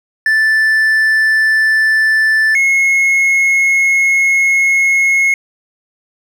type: tone pair in turn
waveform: triangle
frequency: 1760 / 2169 Hz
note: A6 / C#7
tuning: 0 / -38 cents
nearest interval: major third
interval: 362 cents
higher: second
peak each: -7 dBFS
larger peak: neither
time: 0.26-2.55 / 2.55-5.34 s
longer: second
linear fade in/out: 2 ms
effects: none